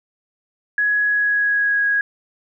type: tone with pitch glide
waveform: sine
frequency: 1676 to 1652 Hz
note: G#6 to G#6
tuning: +15 to -10 cents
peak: -15 dBFS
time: 0.78-2.01 s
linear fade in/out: 2 ms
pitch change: -25 cents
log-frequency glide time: 1.04-1.83 s
effects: none